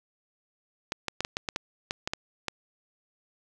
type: clicks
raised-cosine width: 0.2 ms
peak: -12 dBFS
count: 11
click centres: 0.921 / 1.083 / 1.206 / 1.249 / 1.369 / 1.488 / 1.561 / 1.909 / 2.075 / 2.135 / 2.483 s
effects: none